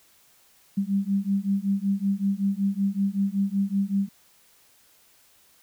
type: beating tone pair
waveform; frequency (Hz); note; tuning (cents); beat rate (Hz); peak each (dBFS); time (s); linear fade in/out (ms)
sine; 194.9 / 200.2; G3 / G3; -10 / +37; 5.3; -25; 0.77-4.09; 10
effects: white hiss -59 dBFS RMS until 5.62 s